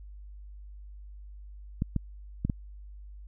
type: clicks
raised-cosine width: 5 ms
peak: -15 dBFS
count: 4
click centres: 1.821 / 1.963 / 2.45 / 2.498 s
effects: added 50 Hz sine -43 dBFS peak until 3.27 s